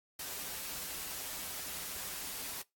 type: noise with comb filter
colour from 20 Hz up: white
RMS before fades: -41 dBFS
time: 0.19-2.62 s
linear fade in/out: 5 ms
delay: 8.7 ms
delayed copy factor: -0.55
effects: noise-tail reverb RT60 0.2 s tail -23 dB re dry + AAC 64 kbps